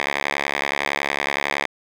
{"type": "tone with band-pass filter", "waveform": "5% pulse", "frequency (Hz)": 70.8, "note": "C#2", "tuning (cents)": 37, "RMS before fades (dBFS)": -24, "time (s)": [0, 1.66], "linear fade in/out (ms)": 0, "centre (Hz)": 2000, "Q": 1.4, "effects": []}